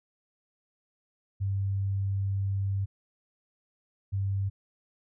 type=tone pair in turn; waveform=sine; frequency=98.1 / 98.1 Hz; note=G2 / G2; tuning=+2 / +2 cents; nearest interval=unison; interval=0 cents; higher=neither; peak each=-26 dBFS; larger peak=neither; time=1.4-2.86 / 4.12-4.5 s; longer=first; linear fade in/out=20 ms; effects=none

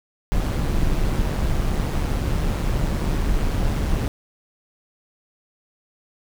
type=noise with amplitude modulation; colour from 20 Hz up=brown; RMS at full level=-19 dBFS; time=0.32-4.08 s; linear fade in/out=0 ms; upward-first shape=sine; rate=147 Hz; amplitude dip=45%; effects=none

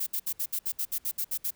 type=noise bursts; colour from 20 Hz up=violet; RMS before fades=-30 dBFS; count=12; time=0-1.508 s; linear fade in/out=10 ms; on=67 ms; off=64 ms; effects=pink hiss -64 dBFS RMS until 1.55 s

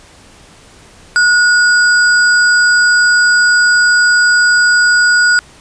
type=tone with sample-and-hold; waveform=sine; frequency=1454 Hz; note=F#6; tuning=31 cents flat; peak=-6 dBFS; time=1.16-5.39 s; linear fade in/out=0 ms; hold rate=6300 Hz; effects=pink hiss -41 dBFS RMS until 5.6 s + resampled to 22050 Hz

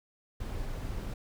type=noise; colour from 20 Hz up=brown; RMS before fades=-36 dBFS; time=0.4-1.14 s; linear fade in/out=5 ms; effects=none

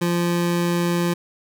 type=tone; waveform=25% pulse; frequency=173.2 Hz; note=F3; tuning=14 cents flat; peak=-15 dBFS; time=0.01-1.14 s; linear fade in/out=10 ms; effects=none

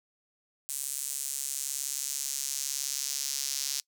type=tone with high-pass filter sweep; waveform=square; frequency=69.5 Hz; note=C#2; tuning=5 cents sharp; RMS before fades=-34 dBFS; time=0.69-3.8 s; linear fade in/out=0 ms; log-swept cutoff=8400 to 5400 Hz; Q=1.9; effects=noise-tail reverb RT60 0.1 s tail -24 dB re dry

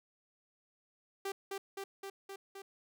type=tone with echo; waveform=sawtooth; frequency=392 Hz; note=G4; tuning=in tune; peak=-32 dBFS; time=1.25-1.32 s; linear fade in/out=5 ms; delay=260 ms; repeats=5; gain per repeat=-2 dB; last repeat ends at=2.62 s; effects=none

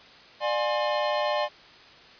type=tone cluster; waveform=square; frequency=597 / 711 / 834 / 1057 Hz; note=D5 / F5 / G#5 / C6; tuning=+28 / +31 / +7 / +17 cents; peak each=-27 / -34 / -32 / -32 dBFS; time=0.4-1.49 s; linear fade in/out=50 ms; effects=white hiss -50 dBFS RMS until 2.19 s + resampled to 11025 Hz

